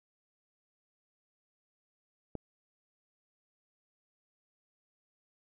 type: click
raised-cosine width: 2 ms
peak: -24 dBFS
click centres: 2.353 s
effects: none